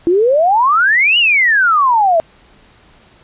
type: exponential two-way sweep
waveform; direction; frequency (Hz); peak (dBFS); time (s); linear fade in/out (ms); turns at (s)
sine; up then down; 329.6 to 2960 to 633; -8; 0.07-2.2; 0; 1.18
effects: pink hiss -47 dBFS RMS until 3.23 s + resampled to 8000 Hz